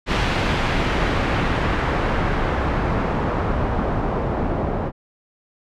pink noise with low-pass filter sweep, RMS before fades -21 dBFS, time 0.06-4.92 s, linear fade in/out 50 ms, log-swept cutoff 3200 to 760 Hz, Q 0.88, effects none

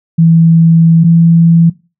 sine tone pair in turn, 164.81 / 166.92 Hz, E3 / E3, 0 / +22 cents, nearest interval unison, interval 22 cents, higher second, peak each -3 dBFS, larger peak neither, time 0.18-1.04 / 1.04-1.7 s, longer first, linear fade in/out 10 ms, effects noise-tail reverb RT60 0.3 s tail -20 dB re dry

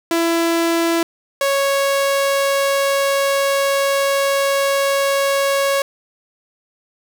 sawtooth tone pair in turn, 334.4 / 553.5 Hz, E4 / C#5, +25 / -3 cents, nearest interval major sixth, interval 872 cents, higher second, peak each -11 dBFS, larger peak neither, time 0.11-1.03 / 1.41-5.82 s, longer second, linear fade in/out 2 ms, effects none

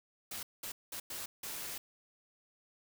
white noise bursts at uneven times, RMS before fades -42 dBFS, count 5, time 0.31-0.43 / 0.63-0.72 / 0.92-1 / 1.1-1.26 / 1.43-1.78 s, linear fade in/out 5 ms, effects none

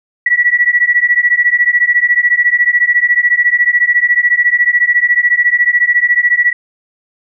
sine beating tone pair, 1935 / 1949 Hz, B6 / B6, -36 / -23 cents, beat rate 14 Hz, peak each -11 dBFS, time 0.26-6.53 s, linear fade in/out 5 ms, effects none

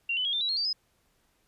sine tone with pitch steps, 2759 / 3009 / 3281 / 3578 / 3902 / 4255 / 4640 / 5060 Hz, F7 / F#7 / G#7 / A7 / B7 / C8 / D8 / D#8, -22 / +28 / -22 / +28 / -22 / +28 / -22 / +28 cents, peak -26 dBFS, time 0.09-0.73 s, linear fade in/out 5 ms, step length 80 ms, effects pink hiss -70 dBFS RMS until 1.47 s + resampled to 32000 Hz

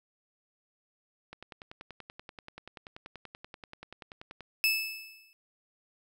click train, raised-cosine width 0.3 ms, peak -28 dBFS, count 33, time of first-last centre 1.33-4.407 s, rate 10.4 Hz
30% pulse tone with exponential decay, 2616 Hz, E7, 14 cents flat, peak -19 dBFS, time 4.64-5.33 s, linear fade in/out 0 ms, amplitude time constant 150 ms
effects none

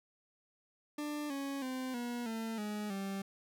40% pulse tone with pitch steps, 296.5 / 276.6 / 258.1 / 240.8 / 224.7 / 209.7 / 195.62 Hz, D4 / C#4 / C4 / B3 / A3 / G#3 / G3, +17 / -4 / -23 / -44 / +37 / +17 / -3 cents, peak -36 dBFS, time 0.98-3.22 s, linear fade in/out 5 ms, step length 320 ms, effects none

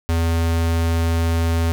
square tone, 83 Hz, E2, 12 cents sharp, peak -17 dBFS, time 0.09-1.72 s, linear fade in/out 0 ms, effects none

